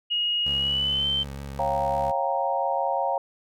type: tone with pitch glide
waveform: sine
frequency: 2878 to 3102 Hz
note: F#7 to G7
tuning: -49 to -19 cents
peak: -22 dBFS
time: 0.1-1.24 s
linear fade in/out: 20 ms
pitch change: +130 cents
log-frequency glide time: 0.56-1.08 s
type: tone with vibrato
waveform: 20% pulse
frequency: 69.3 Hz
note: C#2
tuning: in tune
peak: -29 dBFS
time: 0.45-2.12 s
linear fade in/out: 20 ms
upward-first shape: sine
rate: 5.4 Hz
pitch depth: 30 cents each way
type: chord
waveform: sine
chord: G half-diminished seventh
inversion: second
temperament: equal with one note detuned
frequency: 548.6 / 698.5 / 784 / 932.3 Hz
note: Db5 / F5 / G5 / Bb5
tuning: -18 / 0 / 0 / 0 cents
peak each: -28 dBFS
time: 1.59-3.18 s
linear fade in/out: 2 ms
effects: none